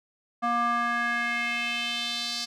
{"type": "tone with band-pass filter sweep", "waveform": "square", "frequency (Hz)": 237.1, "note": "A#3", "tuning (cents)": 30, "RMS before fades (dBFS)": -28, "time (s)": [0.42, 2.46], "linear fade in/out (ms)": 20, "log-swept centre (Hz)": [1000, 4800], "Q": 3.1, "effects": []}